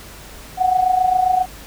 sine tone with amplitude modulation, 740 Hz, F#5, in tune, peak -10 dBFS, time 0.57-1.46 s, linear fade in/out 50 ms, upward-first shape sine, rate 27.5 Hz, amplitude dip 70%, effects added 50 Hz sine -41 dBFS peak until 1.66 s + pink hiss -39 dBFS RMS until 1.66 s

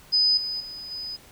sine tone with level steps, 5000 Hz, D#8, 8 cents sharp, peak -17 / -27 / -35 / -31 dBFS, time 0.12-1.17 s, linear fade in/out 20 ms, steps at 0.37 / 0.6 / 0.91 s, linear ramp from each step 5 ms, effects pink hiss -51 dBFS RMS until 1.31 s

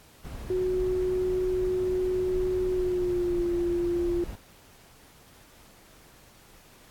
brown noise, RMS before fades -37 dBFS, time 0.24-4.36 s, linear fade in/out 10 ms
sine tone with pitch glide, 368.2 to 347.5 Hz, F#4 to F4, -8 to -9 cents, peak -24 dBFS, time 0.5-4.24 s, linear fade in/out 2 ms, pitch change -101 cents, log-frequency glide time 2.7-3.45 s
effects pink hiss -55 dBFS RMS until 6.9 s + AAC 64 kbps

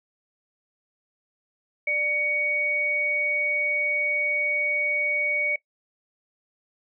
sine tone pair together, 593.3 / 2240 Hz, D5 / C#7, +18 / +18 cents, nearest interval octave + major seventh, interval 2300 cents, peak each -32 / -22 dBFS, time 1.87-5.56 s, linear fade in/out 5 ms, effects noise-tail reverb RT60 0.1 s tail -19 dB re dry

